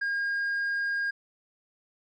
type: tone with tanh clipping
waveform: sine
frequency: 1621 Hz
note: G#6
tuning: 42 cents flat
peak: -27 dBFS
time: 0.01-1.11 s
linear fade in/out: 10 ms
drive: 2 dB
effects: none